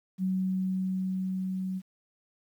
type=tone with level ramp; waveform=sine; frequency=187.5 Hz; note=F#3; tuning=23 cents sharp; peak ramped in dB=-25 to -30 dBFS; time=0.18-1.82 s; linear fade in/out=50 ms; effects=10-bit